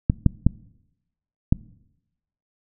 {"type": "clicks", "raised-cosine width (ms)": 5, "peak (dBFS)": -3, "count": 4, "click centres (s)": [0.099, 0.263, 0.466, 1.525], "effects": ["noise-tail reverb RT60 0.9 s tail -22 dB re dry"]}